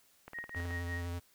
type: click train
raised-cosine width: 0.5 ms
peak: -31 dBFS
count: 9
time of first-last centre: 0.28-0.708 s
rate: 18.7 Hz
type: tone with tremolo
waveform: sine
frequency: 1876 Hz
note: A#6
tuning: 11 cents sharp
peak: -37 dBFS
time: 0.34-1.06 s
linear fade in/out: 5 ms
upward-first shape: triangle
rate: 5.4 Hz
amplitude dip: 100%
type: tone with vibrato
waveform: square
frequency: 86.7 Hz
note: F2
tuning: 12 cents flat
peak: -37 dBFS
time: 0.55-1.2 s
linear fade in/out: 20 ms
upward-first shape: square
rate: 12 Hz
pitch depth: 15 cents each way
effects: white hiss -67 dBFS RMS until 1.34 s